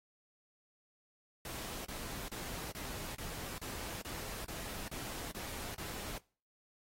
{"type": "noise bursts", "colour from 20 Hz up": "pink", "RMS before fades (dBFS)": -44, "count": 11, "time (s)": [1.45, 6.18], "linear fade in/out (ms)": 2, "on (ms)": 400, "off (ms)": 33, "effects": ["noise-tail reverb RT60 0.4 s tail -23 dB re dry", "AAC 48 kbps"]}